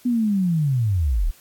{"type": "linear sweep", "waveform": "sine", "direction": "down", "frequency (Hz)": [250.8, 30.87], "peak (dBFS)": -17, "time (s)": [0.05, 1.31], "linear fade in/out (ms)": 10, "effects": ["white hiss -52 dBFS RMS until 1.4 s", "AAC 64 kbps"]}